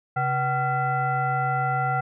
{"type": "tone with frequency modulation", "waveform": "sine", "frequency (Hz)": 758, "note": "F#5", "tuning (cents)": 42, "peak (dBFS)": -21, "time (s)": [0.16, 2.01], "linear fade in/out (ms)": 10, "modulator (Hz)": 623, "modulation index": 1.2, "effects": []}